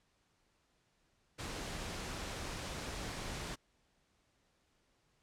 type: noise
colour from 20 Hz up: pink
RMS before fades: -42 dBFS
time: 1.38-3.56 s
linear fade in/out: 20 ms
effects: pink hiss -75 dBFS RMS until 5.22 s + low-pass 8000 Hz 12 dB/octave